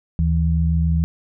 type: tone pair together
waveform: sine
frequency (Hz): 76.18 / 163.2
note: D#2 / E3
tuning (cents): -36 / -17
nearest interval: octave + minor second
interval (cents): 1319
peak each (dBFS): -17 / -19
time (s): 0.19-1.04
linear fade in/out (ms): 0
effects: none